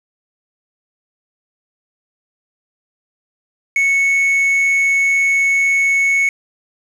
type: tone with quantisation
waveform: triangle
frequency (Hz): 2209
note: C#7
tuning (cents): -7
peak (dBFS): -10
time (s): 3.76-6.29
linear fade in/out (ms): 2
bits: 5
effects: low-pass 10000 Hz 12 dB/octave